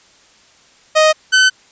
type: tone pair in turn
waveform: sawtooth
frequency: 623 / 1519 Hz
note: D#5 / F#6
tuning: +2 / +45 cents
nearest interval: octave + minor third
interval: 1543 cents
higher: second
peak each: -4 dBFS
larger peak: neither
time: 0.95-1.13 / 1.32-1.5 s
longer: neither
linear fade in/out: 20 ms
effects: white hiss -49 dBFS RMS until 1.71 s + resampled to 16000 Hz